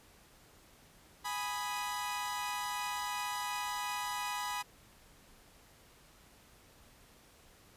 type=chord; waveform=sawtooth; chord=G# minor; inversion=none; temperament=equal; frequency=830.6 / 987.8 / 1244.5 Hz; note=G#5 / B5 / D#6; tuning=0 / 0 / 0 cents; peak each=-37 / -34 / -39 dBFS; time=1.24-4.63 s; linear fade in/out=20 ms; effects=pink hiss -61 dBFS RMS until 7.76 s + resampled to 32000 Hz